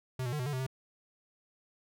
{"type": "tone with pitch steps", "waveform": "square", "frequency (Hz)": [128.9, 121.7, 150.4, 125.3, 146.4, 129.2, 131.6], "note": ["C3", "B2", "D3", "B2", "D3", "C3", "C3"], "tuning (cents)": [-26, -25, 42, 25, -5, -21, 10], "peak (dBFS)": -33, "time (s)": [0.19, 0.666], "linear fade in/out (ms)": 5, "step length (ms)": 68, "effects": []}